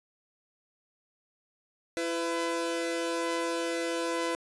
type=tone pair together; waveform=sawtooth; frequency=335.7 / 503 Hz; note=E4 / B4; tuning=+32 / +32 cents; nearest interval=perfect fifth; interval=700 cents; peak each=-28 dBFS; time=1.97-4.35 s; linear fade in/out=0 ms; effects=resampled to 24000 Hz